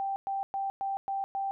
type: tone bursts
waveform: sine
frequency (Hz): 784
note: G5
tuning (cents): 0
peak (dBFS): -29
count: 6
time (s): 0-1.51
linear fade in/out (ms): 0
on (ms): 160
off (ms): 110
effects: none